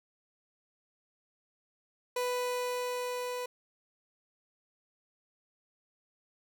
30% pulse tone with level ramp, 495.1 Hz, B4, 4 cents sharp, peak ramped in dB -27 to -32 dBFS, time 2.16-3.46 s, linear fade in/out 5 ms, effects none

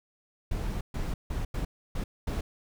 brown noise bursts at uneven times, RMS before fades -31 dBFS, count 6, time 0.51-0.81 / 0.94-1.14 / 1.3-1.45 / 1.54-1.65 / 1.95-2.04 / 2.27-2.41 s, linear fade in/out 5 ms, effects none

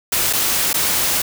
white noise with dropouts, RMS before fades -18 dBFS, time 0.12-1.22 s, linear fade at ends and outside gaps 5 ms, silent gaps 0.329-0.333 / 0.731-0.741 s, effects none

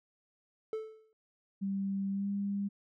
triangle tone with exponential decay, 438.2 Hz, A4, 7 cents flat, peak -29 dBFS, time 0.73-1.13 s, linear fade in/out 1 ms, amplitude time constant 86 ms
sine tone with pitch glide, 196 to 200.2 Hz, G3 to G3, 0 to +37 cents, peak -31 dBFS, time 1.61-2.69 s, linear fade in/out 20 ms, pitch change +37 cents, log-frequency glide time 2.11-2.28 s
effects none

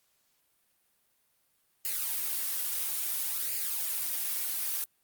blue noise with flanger, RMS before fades -32 dBFS, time 1.85-4.84 s, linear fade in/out 0 ms, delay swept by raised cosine 0.42 to 4.12 ms, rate 0.59 Hz, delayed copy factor +0.55, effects white hiss -72 dBFS RMS until 5.03 s + Opus 48 kbps

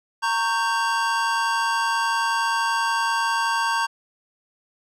square chord, G diminished, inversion first, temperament equal with one note detuned, 922.7 / 1108.7 / 1568 Hz, Bb5 / Db6 / G6, -18 / 0 / 0 cents, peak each -24 / -27 / -26 dBFS, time 0.22-3.87 s, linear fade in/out 20 ms, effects low-pass 8000 Hz 12 dB/octave

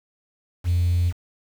triangle tone, 87.31 Hz, F2, in tune, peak -14 dBFS, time 0.64-1.13 s, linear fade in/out 50 ms, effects tanh soft clip ceiling -14 dBFS + 7-bit

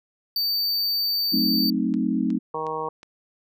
square tone, 4598 Hz, D8, 37 cents flat, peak -22 dBFS, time 0.36-1.7 s, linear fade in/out 2 ms
sine chord, F# diminished seventh, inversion none, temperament equal, 185 / 220 / 261.6 / 311.1 Hz, F#3 / A3 / C4 / Eb4, 0 / 0 / 0 / 0 cents, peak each -28 / -25 / -25 / -27 dBFS, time 1.32-2.39 s, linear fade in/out 20 ms
click train, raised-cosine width 0.2 ms, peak -27 dBFS, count 4, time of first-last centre 1.94-3.031 s, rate 2.75 Hz
harmonic tone, 157.2 Hz, D#3, 18 cents sharp, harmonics 1 / 2 / 3 / 4 / 5 / 6 / 7, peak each -42 / -41 / -30 / -39 / -35 / -31 / -32 dBFS, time 2.54-2.89 s, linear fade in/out 5 ms
effects none

